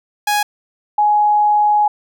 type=tone pair in turn; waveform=sawtooth / sine; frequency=830.6 / 836.9 Hz; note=G#5 / G#5; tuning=0 / +13 cents; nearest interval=unison; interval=13 cents; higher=second; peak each=-10 / -10 dBFS; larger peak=neither; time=0.27-0.43 / 0.98-1.88 s; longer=second; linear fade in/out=5 ms; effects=none